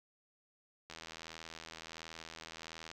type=click train; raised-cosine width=0.2 ms; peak=-29 dBFS; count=165; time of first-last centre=0.9-2.915 s; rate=81.4 Hz; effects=11-bit